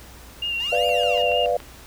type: tone with vibrato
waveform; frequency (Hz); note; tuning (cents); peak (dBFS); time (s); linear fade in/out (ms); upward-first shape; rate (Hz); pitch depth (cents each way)
sine; 2794; F7; 0; -23; 0.42-1.46; 5; sine; 5.4; 30
type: exponential two-way sweep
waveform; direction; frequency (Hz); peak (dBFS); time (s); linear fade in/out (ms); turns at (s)
10% pulse; up then down; 875 to 2500 to 875; -30; 0.6-1.22; 2; 0.87
type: chord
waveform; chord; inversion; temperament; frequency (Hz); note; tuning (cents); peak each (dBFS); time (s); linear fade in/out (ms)
sine; B diminished; none; equal; 493.9 / 587.3 / 698.5; B4 / D5 / F5; 0 / 0 / 0; -23; 0.72-1.57; 5
type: click train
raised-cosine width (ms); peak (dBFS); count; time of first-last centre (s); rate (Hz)
0.3; -23; 7; 0.75-1.602; 7.04
effects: added 60 Hz sine -45 dBFS peak until 1.86 s + pink hiss -45 dBFS RMS until 1.86 s